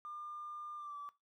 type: tone with pitch glide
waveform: triangle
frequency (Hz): 1200 to 1156.4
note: D6 to D6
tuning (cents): +37 to -27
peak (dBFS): -40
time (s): 0.05-1.09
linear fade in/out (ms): 0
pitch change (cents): -64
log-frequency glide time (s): 0.76-0.97
effects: noise-tail reverb RT60 0.2 s tail -19 dB re dry + tanh soft clip ceiling -41 dBFS